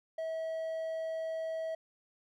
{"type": "tone", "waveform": "triangle", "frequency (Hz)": 646, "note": "E5", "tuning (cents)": -35, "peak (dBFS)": -32, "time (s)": [0.18, 1.75], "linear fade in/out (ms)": 5, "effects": []}